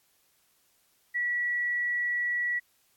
sine tone, 1939 Hz, B6, 32 cents flat, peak -26 dBFS, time 1.14-2.6 s, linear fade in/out 20 ms, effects white hiss -68 dBFS RMS until 2.96 s + AAC 64 kbps

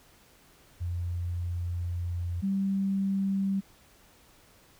sine tone pair in turn, 87.31 / 194.99 Hz, F2 / G3, 0 / -9 cents, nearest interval octave + major second, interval 1391 cents, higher second, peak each -29 / -25 dBFS, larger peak second, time 0.8-2.42 / 2.42-3.61 s, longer first, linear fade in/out 20 ms, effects pink hiss -59 dBFS RMS until 4.79 s

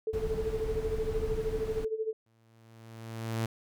sine tone with tremolo, 440 Hz, A4, in tune, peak -27 dBFS, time 0.07-2.13 s, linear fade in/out 2 ms, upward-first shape sine, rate 13 Hz, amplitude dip 80%
brown noise, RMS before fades -36 dBFS, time 0.13-1.85 s, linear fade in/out 5 ms
sawtooth tone with exponential growth, 113.2 Hz, A2, 50 cents sharp, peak -24 dBFS, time 2.26-3.46 s, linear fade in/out 5 ms, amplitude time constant 260 ms
effects none

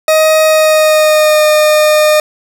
40% pulse tone with pitch glide, 628 to 609.4 Hz, D#5 to D#5, +16 to -36 cents, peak -5 dBFS, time 0.08-2.2 s, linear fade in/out 2 ms, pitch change -52 cents, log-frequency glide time 0.44-1.46 s, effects none

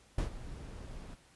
brown noise with ADSR envelope, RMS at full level -30 dBFS, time 0.18-1.16 s, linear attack 4 ms, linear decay 110 ms, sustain -15 dB, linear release 30 ms, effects pink hiss -63 dBFS RMS until 1.35 s + resampled to 24000 Hz

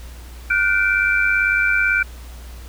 sine tone cluster, 1432 / 1530 / 2342 Hz, F6 / G6 / D7, +43 / -42 / -5 cents, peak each -19 dBFS, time 0.5-2.03 s, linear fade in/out 5 ms, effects added 60 Hz sine -34 dBFS peak until 2.68 s + pink hiss -44 dBFS RMS until 2.68 s

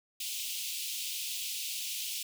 pink high-pass noise, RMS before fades -37 dBFS, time 0.2-2.23 s, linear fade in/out 5 ms, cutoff 2600 Hz, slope 48 dB/octave, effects none

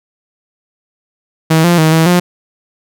sawtooth tone with pitch steps, 160.3 / 173.5 / 158.2 / 161.8 / 177.3 Hz, E3 / F3 / D#3 / E3 / F3, -48 / -11 / +29 / -32 / +26 cents, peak -3 dBFS, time 1.5-2.2 s, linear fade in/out 10 ms, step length 140 ms, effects none

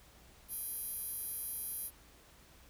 10% pulse tone with high-pass filter, 805 Hz, G5, 46 cents sharp, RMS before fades -41 dBFS, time 0.48-1.91 s, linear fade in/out 50 ms, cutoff 11000 Hz, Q 3.4, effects added 60 Hz sine -64 dBFS peak until 2.69 s + pink hiss -61 dBFS RMS until 2.69 s

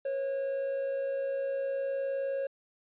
triangle tone pair together, 486.2 / 545.7 Hz, B4 / C#5, -27 / -27 cents, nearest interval major second, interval 200 cents, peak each -40 / -28 dBFS, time 0.05-2.47 s, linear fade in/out 5 ms, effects resampled to 8000 Hz

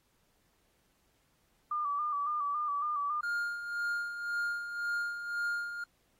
sine tone with vibrato, 1177 Hz, D6, 3 cents sharp, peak -30 dBFS, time 1.71-3.21 s, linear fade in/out 5 ms, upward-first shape square, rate 3.6 Hz, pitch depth 42 cents each way
triangle tone with tremolo, 1412 Hz, F6, 19 cents sharp, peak -28 dBFS, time 3.23-5.84 s, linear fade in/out 5 ms, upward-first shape sine, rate 1.9 Hz, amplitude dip 60%
effects pink hiss -73 dBFS RMS until 6.19 s + AAC 48 kbps

